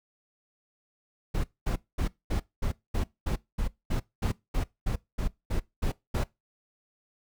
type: noise bursts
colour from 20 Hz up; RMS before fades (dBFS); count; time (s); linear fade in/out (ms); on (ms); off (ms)
brown; -27; 16; 1.34-6.24; 10; 100; 220
effects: noise-tail reverb RT60 0.2 s tail -21 dB re dry